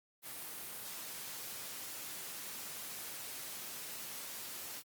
white noise, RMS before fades -45 dBFS, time 0.22-4.83 s, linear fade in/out 50 ms, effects high-pass 100 Hz 12 dB/octave + Opus 32 kbps

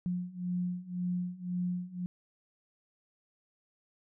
sine beating tone pair, 177.8 / 179.7 Hz, F3 / F3, +31 / +50 cents, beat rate 1.9 Hz, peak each -36 / -34 dBFS, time 0.06-2.06 s, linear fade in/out 0 ms, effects none

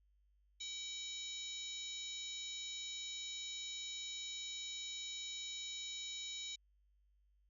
harmonic tone with a mistuned harmonic, 765 Hz, G5, 42 cents flat, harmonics 3 / 4 / 5 / 6 / 7 / 8 / 9, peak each -53 / -54 / -45 / -59 / -55 / -58 / -50 dBFS, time 0.6-6.56 s, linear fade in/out 10 ms, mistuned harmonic 6, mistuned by -97 cents, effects added 50 Hz sine -70 dBFS peak until 7.49 s

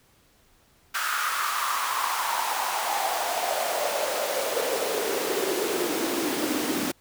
pink noise with high-pass filter sweep, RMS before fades -27 dBFS, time 0.94-6.92 s, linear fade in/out 10 ms, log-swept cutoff 1400 to 260 Hz, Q 4.9, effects pink hiss -61 dBFS RMS until 7 s

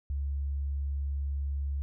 sine tone, 70 Hz, C#2, 18 cents sharp, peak -29 dBFS, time 0.1-1.82 s, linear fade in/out 0 ms, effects none

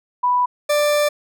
sine / 40% pulse tone pair in turn, 987.8 / 590.4 Hz, B5 / D5, 0 / +9 cents, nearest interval major sixth, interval 891 cents, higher first, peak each -14 dBFS, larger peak neither, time 0.23-0.46 / 0.69-1.09 s, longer second, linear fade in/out 10 ms, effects none

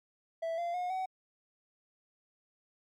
triangle tone with pitch steps, 659.3 / 688.9 / 719.8 / 752.1 Hz, E5 / F5 / F#5 / F#5, 0 / -24 / -48 / +28 cents, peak -30 dBFS, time 0.42-1.06 s, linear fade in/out 10 ms, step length 160 ms, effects MP3 96 kbps

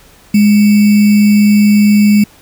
sine tone with sample-and-hold, 207.7 Hz, G#3, in tune, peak -4 dBFS, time 0.34-2.24 s, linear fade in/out 5 ms, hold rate 2450 Hz, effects pink hiss -43 dBFS RMS until 2.41 s

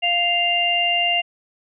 harmonic tone, 698 Hz, F5, 1 cent flat, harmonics 1 / 3 / 4, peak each -23 / -26 / -18 dBFS, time 0.02-1.22 s, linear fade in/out 20 ms, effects none

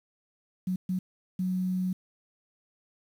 sine tone bursts at uneven times, 184.3 Hz, F#3, 7 cents flat, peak -26 dBFS, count 3, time 0.67-0.76 / 0.89-0.99 / 1.39-1.93 s, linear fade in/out 5 ms, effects 9-bit

